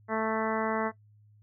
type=harmonic tone; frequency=220.5 Hz; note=A3; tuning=4 cents sharp; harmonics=1 / 2 / 3 / 4 / 5 / 6 / 7 / 8 / 9; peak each=-33 / -32 / -33 / -35 / -36 / -38 / -41 / -41 / -41 dBFS; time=0.08-0.92 s; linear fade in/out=50 ms; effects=noise-tail reverb RT60 0.1 s tail -17 dB re dry + added 105 Hz sine -56 dBFS peak until 1.42 s